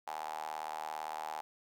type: tone with high-pass filter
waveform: sawtooth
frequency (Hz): 77.7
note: D#2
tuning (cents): -2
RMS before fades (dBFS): -41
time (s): 0.07-1.41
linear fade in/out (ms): 0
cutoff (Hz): 820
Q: 7.8
effects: none